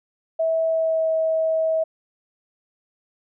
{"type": "tone with pitch glide", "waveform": "sine", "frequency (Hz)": [650, 642.5], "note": ["E5", "E5"], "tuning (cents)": [-24, -45], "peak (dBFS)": -18, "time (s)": [0.39, 1.84], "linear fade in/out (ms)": 10, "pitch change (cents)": -21, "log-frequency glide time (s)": [0.66, 1.08], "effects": []}